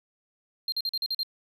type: tone bursts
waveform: triangle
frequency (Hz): 4186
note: C8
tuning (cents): 0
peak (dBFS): -25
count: 7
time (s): 0.68-1.232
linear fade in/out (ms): 2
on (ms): 42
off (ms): 43
effects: none